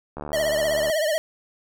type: click train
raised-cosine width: 1 ms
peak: -19 dBFS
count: 55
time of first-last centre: 0.17-0.899 s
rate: 74.1 Hz
type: tone with vibrato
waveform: square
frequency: 622.3 Hz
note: D#5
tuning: in tune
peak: -21 dBFS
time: 0.33-1.18 s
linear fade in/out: 0 ms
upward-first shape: triangle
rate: 16 Hz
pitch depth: 110 cents each way
effects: none